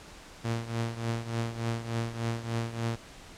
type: tone with tremolo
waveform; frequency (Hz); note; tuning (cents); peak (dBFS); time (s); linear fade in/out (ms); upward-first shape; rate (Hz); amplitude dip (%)
sawtooth; 115.5; A#2; -16; -23; 0.44-2.96; 10; triangle; 3.4; 80
effects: pink hiss -49 dBFS RMS until 3.37 s + low-pass 8000 Hz 12 dB/octave